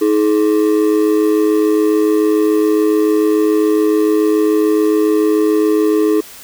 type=ring-modulated tone; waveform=triangle; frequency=371.1 Hz; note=F#4; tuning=5 cents sharp; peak=-5 dBFS; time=0.01-6.21 s; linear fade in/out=10 ms; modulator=53.5 Hz; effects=white hiss -36 dBFS RMS until 6.43 s